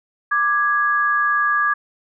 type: tone pair together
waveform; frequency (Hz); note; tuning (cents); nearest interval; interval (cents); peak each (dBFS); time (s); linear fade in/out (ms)
sine; 1180.6 / 1661.2; D6 / G#6; +9 / 0; tritone; 591; -18; 0.31-1.74; 10
effects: none